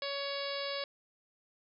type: harmonic tone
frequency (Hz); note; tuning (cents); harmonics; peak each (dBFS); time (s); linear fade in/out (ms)
560; C#5; +18; 1 / 2 / 3 / 4 / 5 / 6 / 7 / 8 / 9; -38 / -44 / -46 / -45 / -47 / -46 / -44 / -44 / -46; 0.02-0.84; 2
effects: none